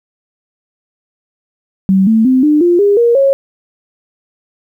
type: tone with pitch steps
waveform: sine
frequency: 191.4 / 222.4 / 258.5 / 300.3 / 349 / 405.6 / 471.3 / 547.7 Hz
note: G3 / A3 / C4 / D4 / F4 / G#4 / A#4 / C#5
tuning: -41 / +19 / -21 / +39 / -1 / -41 / +19 / -21 cents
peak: -6 dBFS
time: 1.89-3.33 s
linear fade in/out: 0 ms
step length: 180 ms
effects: 8-bit